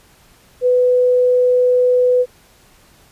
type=tone; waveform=sine; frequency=498.2 Hz; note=B4; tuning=15 cents sharp; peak=-10 dBFS; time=0.61-2.26 s; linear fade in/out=50 ms; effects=pink hiss -50 dBFS RMS until 3.11 s + resampled to 32000 Hz